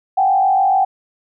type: tone with frequency modulation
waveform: sine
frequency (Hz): 773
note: G5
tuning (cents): -24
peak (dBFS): -11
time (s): 0.17-0.85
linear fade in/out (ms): 10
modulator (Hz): 47.2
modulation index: 0.86
effects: none